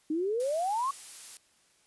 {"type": "exponential sweep", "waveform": "sine", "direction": "up", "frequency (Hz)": [299.3, 1133], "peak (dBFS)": -27, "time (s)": [0.1, 0.91], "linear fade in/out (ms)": 5}
{"type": "noise", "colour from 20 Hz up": "blue", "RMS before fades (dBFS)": -43, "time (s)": [0.4, 1.37], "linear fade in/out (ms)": 0}
{"effects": ["white hiss -66 dBFS RMS until 1.86 s", "resampled to 24000 Hz"]}